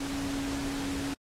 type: tone in noise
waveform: sine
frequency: 277.2 Hz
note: C#4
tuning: in tune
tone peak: -32 dBFS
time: 0-1.14 s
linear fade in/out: 5 ms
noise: pink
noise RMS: -38 dBFS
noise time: 0-1.14 s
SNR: +3 dB
effects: low-pass 9000 Hz 12 dB/octave + AAC 48 kbps